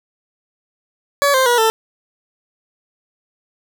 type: tone with pitch steps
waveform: 20% pulse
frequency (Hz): 567 / 523 / 482.3 / 444.9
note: C#5 / C5 / B4 / A4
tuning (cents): +39 / -1 / -41 / +19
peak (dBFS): -7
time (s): 1.22-1.7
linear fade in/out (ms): 0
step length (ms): 120
effects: none